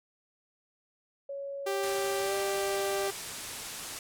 sine tone with pitch glide, 557 to 600.4 Hz, C#5 to D5, +8 to +38 cents, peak -35 dBFS, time 1.29-3.08 s, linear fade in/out 5 ms, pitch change +130 cents, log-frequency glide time 2.19-2.34 s
sawtooth tone, 392.7 Hz, G4, 3 cents sharp, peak -26 dBFS, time 1.66-3.11 s, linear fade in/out 10 ms
white low-pass noise, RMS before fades -41 dBFS, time 1.83-3.99 s, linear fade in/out 2 ms, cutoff 11000 Hz, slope 24 dB/octave
effects none

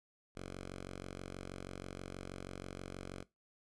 5% pulse tone, 46.25 Hz, F#1, in tune, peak -33 dBFS, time 0.35-3.24 s, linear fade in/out 20 ms, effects noise-tail reverb RT60 0.2 s tail -19 dB re dry + resampled to 24000 Hz

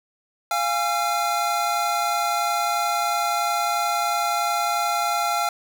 square tone cluster, 698 / 821 / 1358 Hz, F5 / G#5 / F6, -1 / -20 / -49 cents, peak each -26 dBFS, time 0.51-5.49 s, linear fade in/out 2 ms, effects none

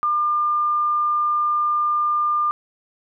sine tone, 1200 Hz, D6, 37 cents sharp, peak -17 dBFS, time 0.03-2.51 s, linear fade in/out 0 ms, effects none

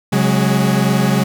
40% pulse chord, C# suspended fourth, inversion none, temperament equal with one note detuned, 135.82 / 185 / 207.7 Hz, C#3 / F#3 / G#3, -35 / 0 / 0 cents, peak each -16 dBFS, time 0.12-1.24 s, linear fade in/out 10 ms, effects none

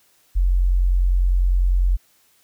sine tone, 45 Hz, F#1, 47 cents flat, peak -14 dBFS, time 0.35-1.97 s, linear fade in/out 20 ms, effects white hiss -59 dBFS RMS until 2.43 s

